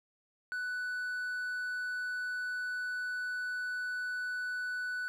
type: tone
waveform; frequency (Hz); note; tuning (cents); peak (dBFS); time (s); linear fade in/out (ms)
triangle; 1488; F#6; +9; -32; 0.52-5.08; 0
effects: none